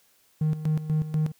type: tone with tremolo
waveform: triangle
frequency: 154.9 Hz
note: D#3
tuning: 7 cents flat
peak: -18 dBFS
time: 0.41-1.32 s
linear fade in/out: 5 ms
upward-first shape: square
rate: 4.1 Hz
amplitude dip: 75%
effects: tanh soft clip ceiling -15 dBFS + white hiss -63 dBFS RMS until 1.39 s